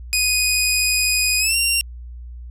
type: tone with pitch glide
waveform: 15% pulse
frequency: 2489 to 2762 Hz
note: D#7 to F7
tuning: 0 to -20 cents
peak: -9 dBFS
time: 0.13-1.81 s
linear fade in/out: 0 ms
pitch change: +180 cents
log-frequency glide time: 1.39-1.56 s
effects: added 60 Hz sine -32 dBFS peak until 2.5 s